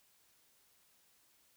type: silence
effects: white hiss -70 dBFS RMS until 1.56 s